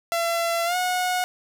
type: tone with pitch glide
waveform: sawtooth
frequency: 676 to 728.7 Hz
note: E5 to F#5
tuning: +43 to -27 cents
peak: -18 dBFS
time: 0.12-1.24 s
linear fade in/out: 0 ms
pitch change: +130 cents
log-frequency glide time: 0.65-0.76 s
effects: none